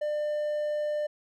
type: tone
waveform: triangle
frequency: 598 Hz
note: D5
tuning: 31 cents sharp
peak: -25 dBFS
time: 0.01-1.07 s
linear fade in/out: 10 ms
effects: none